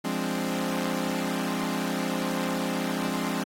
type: chord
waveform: sawtooth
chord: D half-diminished seventh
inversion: first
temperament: equal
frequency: 174.61 / 207.7 / 261.6 / 293.7 Hz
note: F3 / Ab3 / C4 / D4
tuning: 0 / 0 / 0 / 0 cents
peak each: -29 / -28 / -27 / -31 dBFS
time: 0.04-3.44 s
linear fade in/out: 10 ms
effects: AAC 48 kbps